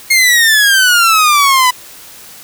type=exponential sweep; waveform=sawtooth; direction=down; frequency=2156 to 987.8 Hz; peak=-3 dBFS; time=0.1-1.71 s; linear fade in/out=10 ms; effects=white hiss -35 dBFS RMS until 2.43 s